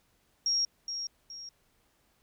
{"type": "tone with echo", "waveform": "sine", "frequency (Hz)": 5588, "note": "F8", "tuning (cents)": 0, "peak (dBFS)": -25, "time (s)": [0.46, 0.65], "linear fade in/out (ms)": 2, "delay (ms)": 420, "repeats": 2, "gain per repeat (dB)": -8, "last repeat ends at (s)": 1.49, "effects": ["pink hiss -70 dBFS RMS until 2.22 s"]}